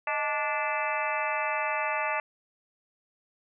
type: harmonic tone with a mistuned harmonic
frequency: 292.3 Hz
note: D4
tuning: 8 cents flat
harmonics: 2 / 3 / 4 / 5 / 6 / 7 / 8 / 9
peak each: -34 / -32 / -34 / -38 / -37 / -35 / -39 / -35 dBFS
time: 0.07-2.2 s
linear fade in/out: 2 ms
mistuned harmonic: 2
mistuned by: +110 cents
effects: none